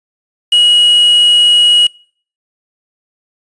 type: tone with quantisation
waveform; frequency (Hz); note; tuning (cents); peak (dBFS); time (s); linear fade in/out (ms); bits
triangle; 2904; F#7; -33; -4; 0.52-1.87; 5; 4
effects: noise-tail reverb RT60 0.5 s tail -26 dB re dry + resampled to 22050 Hz